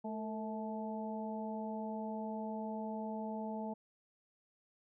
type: harmonic tone with a mistuned harmonic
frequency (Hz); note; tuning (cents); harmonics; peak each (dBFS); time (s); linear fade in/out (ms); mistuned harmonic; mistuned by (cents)
217.1; A3; -23; 1 / 2 / 3 / 4; -40 / -47 / -45 / -45; 0.04-3.74; 10; 2; +55
effects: none